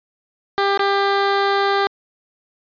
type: tone with dropouts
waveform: 15% pulse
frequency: 397.5 Hz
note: G4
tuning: 24 cents sharp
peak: -9 dBFS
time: 0.58-1.87 s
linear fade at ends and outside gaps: 0 ms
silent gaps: 0.775-0.794 s
effects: resampled to 11025 Hz